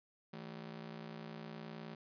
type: ring-modulated tone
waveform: sawtooth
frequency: 190.1 Hz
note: F#3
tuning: 47 cents sharp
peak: -39 dBFS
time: 0.33-1.95 s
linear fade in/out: 5 ms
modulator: 29.8 Hz
effects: resampled to 11025 Hz